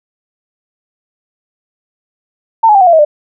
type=tone with pitch steps; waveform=sine; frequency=903 / 842.5 / 786.1 / 733.5 / 684.3 / 638.5 / 595.8 Hz; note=A5 / G#5 / G5 / F#5 / F5 / D#5 / D5; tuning=+45 / +25 / +5 / -15 / -35 / +45 / +25 cents; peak=-3 dBFS; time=2.63-3.05 s; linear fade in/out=10 ms; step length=60 ms; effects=none